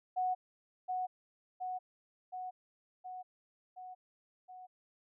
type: tone with echo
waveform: sine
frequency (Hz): 737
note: F#5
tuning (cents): -7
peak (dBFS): -30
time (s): 0.16-0.35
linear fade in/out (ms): 20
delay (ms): 720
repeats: 6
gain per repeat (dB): -3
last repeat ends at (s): 4.67
effects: none